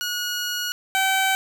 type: tone pair in turn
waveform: 15% pulse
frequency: 1450 / 768.1 Hz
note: F#6 / G5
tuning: -35 / -35 cents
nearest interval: major seventh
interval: 1100 cents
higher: first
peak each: -18 / -12 dBFS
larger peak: second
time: 0.01-0.72 / 0.95-1.35 s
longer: first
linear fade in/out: 0 ms
effects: none